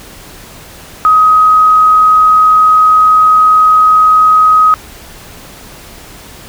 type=tone; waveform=sine; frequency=1261 Hz; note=D#6; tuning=23 cents sharp; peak=-3 dBFS; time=1.05-4.74 s; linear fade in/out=0 ms; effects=pink hiss -33 dBFS RMS until 6.48 s